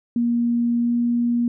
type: tone with pitch glide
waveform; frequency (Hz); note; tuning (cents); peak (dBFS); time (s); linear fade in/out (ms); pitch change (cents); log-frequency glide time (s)
sine; 236.9 to 238.3; A#3 to A#3; +28 to +38; -17; 0.16-1.48; 2; +10; 0.79-0.92
effects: none